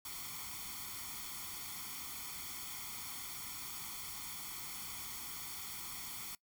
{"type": "noise with comb filter", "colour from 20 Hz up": "white", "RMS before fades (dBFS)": -45, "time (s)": [0.05, 6.35], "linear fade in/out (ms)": 2, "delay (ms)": 0.9, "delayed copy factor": 0.8, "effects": ["noise-tail reverb RT60 0.1 s tail -22 dB re dry"]}